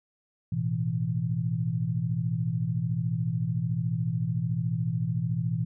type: chord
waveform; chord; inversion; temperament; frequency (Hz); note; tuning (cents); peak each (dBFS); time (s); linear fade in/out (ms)
sine; A suspended second; none; just; 110 / 123.75 / 165; A2 / B2 / E3; 0 / +4 / +2; -32 / -29 / -29; 0.52-5.65; 5
effects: none